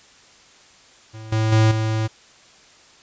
square tone with level steps, 110 Hz, A2, in tune, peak -35 / -18 / -13 / -20 dBFS, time 1.13-2.08 s, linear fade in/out 20 ms, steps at 1.32 / 1.52 / 1.71 s, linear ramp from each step 5 ms, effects white hiss -50 dBFS RMS until 3.02 s + resampled to 16000 Hz

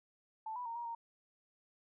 sine tone with pitch steps, 880 / 985 / 923 / 947 / 927 Hz, A5 / B5 / A#5 / A#5 / A#5, 0 / -5 / -17 / +27 / -10 cents, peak -39 dBFS, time 0.46-0.95 s, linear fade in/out 5 ms, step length 98 ms, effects none

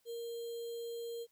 sine tone with sample-and-hold, 466.2 Hz, A#4, in tune, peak -39 dBFS, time 0.05-1.27 s, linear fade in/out 50 ms, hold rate 3675 Hz, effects white hiss -75 dBFS RMS until 1.31 s

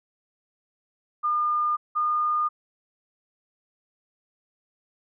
sine tone pair in turn, 1210 / 1217.7 Hz, D#6 / D#6, -49 / -38 cents, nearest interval unison, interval 11 cents, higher second, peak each -21 dBFS, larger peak neither, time 1.23-1.77 / 1.95-2.49 s, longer neither, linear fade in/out 20 ms, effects none

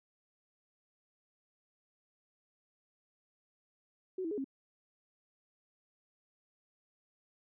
sine tone with pitch steps, 373 / 326 / 417.4 / 270 Hz, F#4 / E4 / G#4 / C#4, +14 / -19 / +9 / -45 cents, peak -34 dBFS, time 4.18-4.444 s, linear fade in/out 5 ms, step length 66 ms, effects none

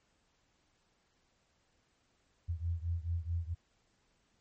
sine beating tone pair, 83.1 / 87.7 Hz, E2 / F2, +15 / +8 cents, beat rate 4.6 Hz, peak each -35 / -37 dBFS, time 2.48-3.55 s, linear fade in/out 20 ms, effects pink hiss -74 dBFS RMS until 4.4 s + MP3 32 kbps

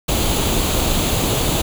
pink noise with comb filter, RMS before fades -18 dBFS, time 0.08-1.62 s, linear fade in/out 10 ms, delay 0.28 ms, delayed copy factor +0.55, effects none

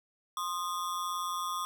square ring-modulated tone, 1144 Hz, D6, 46 cents flat, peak -30 dBFS, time 0.37-1.65 s, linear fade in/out 0 ms, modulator 89.2 Hz, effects none

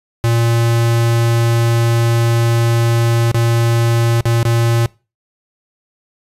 square tone with dropouts, 116.54 Hz, A#2, in tune, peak -12 dBFS, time 0.24-4.86 s, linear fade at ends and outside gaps 0 ms, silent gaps 3.315-3.345 / 4.208-4.255 / 4.43-4.452 s, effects noise-tail reverb RT60 0.3 s tail -23 dB re dry + resampled to 32000 Hz

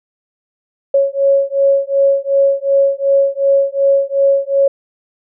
sine beating tone pair, 551 / 553.7 Hz, C#5 / C#5, -11 / -2 cents, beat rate 2.7 Hz, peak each -13 dBFS, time 0.94-4.68 s, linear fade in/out 5 ms, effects none

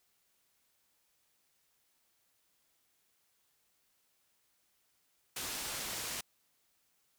white low-pass noise, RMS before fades -40 dBFS, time 5.36-6.21 s, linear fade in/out 5 ms, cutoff 9900 Hz, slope 12 dB/octave, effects white hiss -75 dBFS RMS until 7.18 s

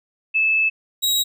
sine / sawtooth tone pair in turn, 2616 / 3828 Hz, E7 / A#7, -14 / +45 cents, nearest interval perfect fifth, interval 659 cents, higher second, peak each -15 / -14 dBFS, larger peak second, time 0.34-0.7 / 1.02-1.24 s, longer first, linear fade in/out 20 ms, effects none

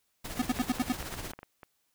pink noise with tremolo, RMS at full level -37 dBFS, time 0.24-1.32 s, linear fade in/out 10 ms, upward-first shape triangle, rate 16 Hz, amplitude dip 60%
square tone bursts, 249.6 Hz, B3, 19 cents sharp, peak -25 dBFS, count 6, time 0.39-0.924 s, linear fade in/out 5 ms, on 29 ms, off 72 ms
clicks, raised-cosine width 0.5 ms, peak -21 / -25 / -24 / -24 / -31 / -27 / -28 / -30 / -31 dBFS, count 9, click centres 0.589 / 0.785 / 1.027 / 1.14 / 1.19 / 1.335 / 1.39 / 1.431 / 1.632 s
effects white hiss -75 dBFS RMS until 1.94 s

